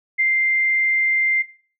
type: tone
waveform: sine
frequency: 2093 Hz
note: C7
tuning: in tune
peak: -15 dBFS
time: 0.18-1.43 s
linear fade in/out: 20 ms
effects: noise-tail reverb RT60 0.4 s tail -17 dB re dry